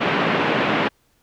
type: band-pass noise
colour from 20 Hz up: pink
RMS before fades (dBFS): -20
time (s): 0-0.89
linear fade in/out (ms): 20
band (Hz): 160 to 2900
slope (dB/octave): 24
effects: pink hiss -63 dBFS RMS until 1.22 s